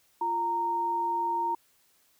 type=tone pair together; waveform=sine; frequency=346.8 / 925.8 Hz; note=F4 / A#5; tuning=-12 / -12 cents; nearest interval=octave + perfect fourth; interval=1700 cents; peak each=-37 / -26 dBFS; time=0.21-1.55 s; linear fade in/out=5 ms; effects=white hiss -66 dBFS RMS until 2.19 s